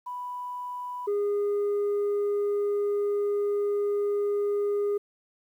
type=tone pair in turn; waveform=sine; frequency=987.8 / 409 Hz; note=B5 / G#4; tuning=0 / -26 cents; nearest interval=octave + minor third; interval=1526 cents; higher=first; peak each=-32 / -21 dBFS; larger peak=second; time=0.06-1.07 / 1.07-4.98 s; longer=second; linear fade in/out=10 ms; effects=tanh soft clip ceiling -23 dBFS + 10-bit